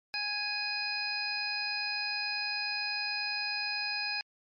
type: harmonic tone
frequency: 830.6 Hz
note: G#5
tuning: in tune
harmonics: 1 / 2 / 3 / 5 / 6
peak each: -42 / -39 / -35 / -39 / -36 dBFS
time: 0.14-4.21 s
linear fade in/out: 0 ms
effects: MP3 64 kbps